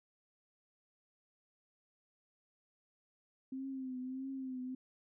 sine tone with vibrato, 261.2 Hz, C4, 3 cents flat, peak -39 dBFS, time 3.52-4.75 s, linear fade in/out 5 ms, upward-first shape triangle, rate 1.6 Hz, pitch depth 62 cents each way, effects none

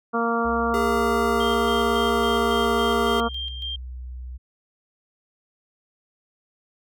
harmonic tone, 232.1 Hz, A#3, 7 cents flat, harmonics 1 / 2 / 3 / 4 / 5 / 6, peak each -26 / -26 / -28 / -31 / -26 / -29 dBFS, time 0.13-3.29 s, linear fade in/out 20 ms
sine tone with pitch glide, 65.41 to 62.42 Hz, C2 to B1, 0 to +19 cents, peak -32 dBFS, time 0.44-4.38 s, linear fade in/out 20 ms, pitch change -81 cents, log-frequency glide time 2.94-3.98 s
square tone, 406.6 Hz, G#4, 37 cents flat, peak -25 dBFS, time 0.74-3.2 s, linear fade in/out 0 ms
sine tone with tremolo, 3181 Hz, G7, 25 cents sharp, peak -28 dBFS, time 1.4-3.76 s, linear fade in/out 5 ms, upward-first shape square, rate 3.6 Hz, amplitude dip 55%
effects none

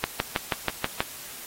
click train, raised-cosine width 0.3 ms, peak -7 dBFS, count 7, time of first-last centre 0.04-1.005 s, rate 6.22 Hz, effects white hiss -41 dBFS RMS until 1.46 s + AAC 48 kbps

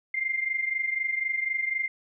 sine tone pair together, 2096 / 2120 Hz, C7 / C7, +2 / +22 cents, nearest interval unison, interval 20 cents, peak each -27 / -31 dBFS, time 0.14-1.88 s, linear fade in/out 5 ms, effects none

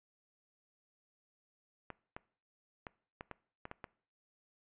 clicks, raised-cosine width 0.5 ms, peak -28 dBFS, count 8, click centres 1.903 / 2.165 / 2.868 / 3.209 / 3.313 / 3.654 / 3.714 / 3.842 s, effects noise-tail reverb RT60 0.5 s tail -22 dB re dry + resampled to 8000 Hz

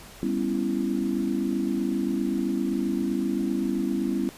sine chord, C# half-diminished seventh, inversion second, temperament just, 199.57 / 249.5 / 277.2 / 332.6 Hz, G3 / B3 / C#4 / E4, +31 / +18 / 0 / +16 cents, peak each -29 dBFS, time 0.23-4.29 s, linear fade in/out 0 ms, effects pink hiss -46 dBFS RMS until 4.37 s + resampled to 32000 Hz

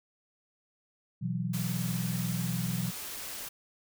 sine chord, B suspended fourth, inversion none, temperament equal, 123.47 / 164.81 / 185 Hz, B2 / E3 / F#3, 0 / 0 / 0 cents, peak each -34 dBFS, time 1.21-2.91 s, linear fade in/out 20 ms
white noise, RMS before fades -40 dBFS, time 1.53-3.49 s, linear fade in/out 10 ms
effects none

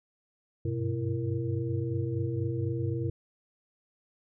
sine tone cluster, 96.8 / 101.3 / 125 / 334.2 / 465.2 Hz, G2 / G#2 / B2 / E4 / A#4, -21 / -43 / +21 / +24 / -4 cents, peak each -37 / -35 / -31 / -35 / -38 dBFS, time 0.65-3.1 s, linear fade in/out 5 ms, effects none

